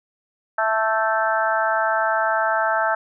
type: harmonic tone with a mistuned harmonic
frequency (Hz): 220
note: A3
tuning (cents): 0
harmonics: 3 / 4 / 5 / 6 / 7 / 8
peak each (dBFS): -23 / -23 / -32 / -24 / -24 / -33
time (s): 0.58-2.95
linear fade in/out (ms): 5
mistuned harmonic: 7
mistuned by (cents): +18
effects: none